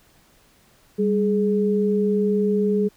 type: tone pair together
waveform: sine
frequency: 198.21 / 420 Hz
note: G3 / G#4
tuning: +19 / +19 cents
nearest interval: octave + minor second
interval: 1300 cents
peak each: -20 dBFS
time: 0.98-2.89 s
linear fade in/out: 20 ms
effects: pink hiss -57 dBFS RMS until 2.96 s